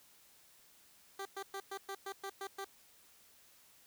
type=tone bursts; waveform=15% pulse; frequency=392 Hz; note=G4; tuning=in tune; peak=-34 dBFS; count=9; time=1.19-2.646 s; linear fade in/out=5 ms; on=64 ms; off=110 ms; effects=white hiss -64 dBFS RMS until 3.86 s

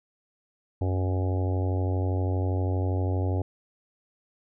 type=harmonic tone; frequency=92.5 Hz; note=F#2; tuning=in tune; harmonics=1 / 3 / 4 / 5 / 6 / 7 / 8 / 9; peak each=-24 / -34 / -36 / -38 / -40 / -41 / -42 / -43 dBFS; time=0.81-3.42 s; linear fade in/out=5 ms; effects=none

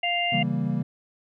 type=harmonic tone; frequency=698.5 Hz; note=F5; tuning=in tune; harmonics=1 / 3 / 4; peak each=-27 / -28 / -26 dBFS; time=0.03-0.43 s; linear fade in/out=5 ms
type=chord; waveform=triangle; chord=C# diminished seventh; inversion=none; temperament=equal; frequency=138.59 / 164.81 / 196 / 233.1 Hz; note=C#3 / E3 / G3 / Bb3; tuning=0 / 0 / 0 / 0 cents; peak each=-27 dBFS; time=0.32-0.83 s; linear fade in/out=10 ms
effects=none

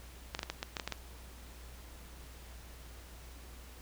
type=clicks; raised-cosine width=0.2 ms; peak=-18 dBFS; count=9; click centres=0.349 / 0.392 / 0.431 / 0.5 / 0.629 / 0.768 / 0.798 / 0.876 / 0.923 s; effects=added 60 Hz sine -50 dBFS peak until 3.81 s + pink hiss -55 dBFS RMS until 3.81 s

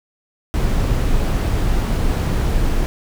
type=noise; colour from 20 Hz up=brown; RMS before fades=-17 dBFS; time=0.54-2.86 s; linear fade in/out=0 ms; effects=none

